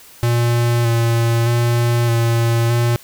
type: tone with vibrato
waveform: square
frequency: 117.5 Hz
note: A#2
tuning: 14 cents sharp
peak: -14 dBFS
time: 0.23-2.96 s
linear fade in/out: 0 ms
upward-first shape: square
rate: 0.81 Hz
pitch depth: 19 cents each way
effects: white hiss -43 dBFS RMS until 3.03 s